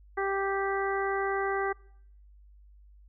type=harmonic tone; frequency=392 Hz; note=G4; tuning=in tune; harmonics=1 / 2 / 3 / 4 / 5; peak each=-30 / -33 / -35 / -36 / -37 dBFS; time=0.17-1.73 s; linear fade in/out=10 ms; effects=noise-tail reverb RT60 0.7 s tail -25 dB re dry + added 50 Hz sine -52 dBFS peak until 3.08 s